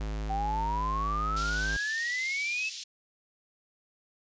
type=tone; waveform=square; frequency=52.8 Hz; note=G#1; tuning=29 cents sharp; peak=-32 dBFS; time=0-1.77 s; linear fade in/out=5 ms
type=exponential sweep; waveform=sine; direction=up; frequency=763 to 2642 Hz; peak=-29 dBFS; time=0.29-2.7 s; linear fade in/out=20 ms
type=band-pass noise; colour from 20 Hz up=white; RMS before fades=-41 dBFS; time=1.36-2.84 s; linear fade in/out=10 ms; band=3100 to 6100 Hz; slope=24 dB/octave
effects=resampled to 16000 Hz